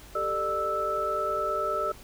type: tone cluster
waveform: sine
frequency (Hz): 394.7 / 444.5 / 600 / 1315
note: G4 / A4 / D5 / E6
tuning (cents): +12 / +18 / +37 / -5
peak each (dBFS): -35 / -35 / -31 / -28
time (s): 0.15-1.92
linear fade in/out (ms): 5
effects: added 50 Hz sine -50 dBFS peak until 2.03 s + pink hiss -50 dBFS RMS until 2.03 s

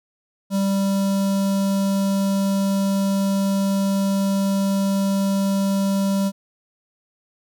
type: tone with notch filter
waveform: square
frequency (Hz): 196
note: G3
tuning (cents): 0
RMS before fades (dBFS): -20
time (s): 0.5-6.32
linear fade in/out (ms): 50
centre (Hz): 2000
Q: 0.77
effects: none

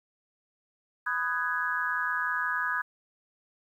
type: chord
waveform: sine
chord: G# minor seventh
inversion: first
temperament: just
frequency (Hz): 996.7 / 1245.9 / 1495.1 / 1661.2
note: B5 / D#6 / F#6 / G#6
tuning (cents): +16 / +2 / +18 / 0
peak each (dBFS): -35 / -33 / -33 / -30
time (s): 1.06-2.82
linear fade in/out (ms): 10
effects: 10-bit

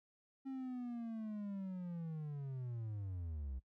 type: linear sweep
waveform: triangle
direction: down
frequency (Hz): 270.2 to 61.4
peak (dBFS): -39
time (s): 0.45-3.6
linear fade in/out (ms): 20
effects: noise-tail reverb RT60 0.1 s tail -20 dB re dry

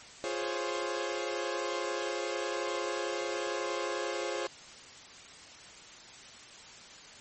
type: chord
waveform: sawtooth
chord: Db major seventh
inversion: first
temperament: equal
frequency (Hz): 349.2 / 415.3 / 523.3 / 554.4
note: F4 / Ab4 / C5 / Db5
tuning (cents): 0 / 0 / 0 / 0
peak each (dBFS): -34 / -34 / -33 / -35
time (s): 0.24-4.47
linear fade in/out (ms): 0
effects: white hiss -50 dBFS RMS until 7.2 s + MP3 32 kbps

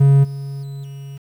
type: tone with level steps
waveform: triangle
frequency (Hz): 138.59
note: C#3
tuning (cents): 0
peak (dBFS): -6 / -23 / -25 / -28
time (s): 0-1.18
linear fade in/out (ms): 10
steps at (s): 0.23 / 0.62 / 0.83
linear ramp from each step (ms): 20
effects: 8-bit

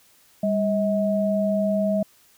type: tone pair together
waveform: sine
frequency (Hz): 199.8 / 638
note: G3 / D#5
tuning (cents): +33 / +43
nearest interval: octave + minor sixth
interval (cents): 2010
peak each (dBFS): -22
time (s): 0.43-2.03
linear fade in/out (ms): 5
effects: white hiss -57 dBFS RMS until 2.37 s

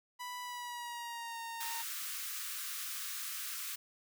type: tone with pitch glide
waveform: sawtooth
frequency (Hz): 987.8 to 921.6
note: B5 to A#5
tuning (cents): 0 to -20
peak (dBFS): -37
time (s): 0.19-1.83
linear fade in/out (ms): 20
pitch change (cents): -120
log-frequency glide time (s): 0.42-1.4
type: high-pass noise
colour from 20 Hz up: white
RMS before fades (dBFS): -41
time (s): 1.6-3.76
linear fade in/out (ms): 10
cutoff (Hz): 1100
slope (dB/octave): 96
effects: none

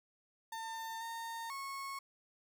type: tone with pitch steps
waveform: 35% pulse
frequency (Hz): 901 / 916 / 1097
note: A5 / A#5 / C#6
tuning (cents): +41 / -31 / -18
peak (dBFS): -39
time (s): 0.52-1.99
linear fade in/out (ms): 5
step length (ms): 490
effects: none

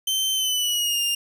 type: tone with pitch glide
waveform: sawtooth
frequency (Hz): 3097 to 2807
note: G7 to F7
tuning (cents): -22 to +8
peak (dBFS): -18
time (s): 0.07-1.15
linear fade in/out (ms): 5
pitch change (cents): -170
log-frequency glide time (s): 0.33-1.02
effects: none

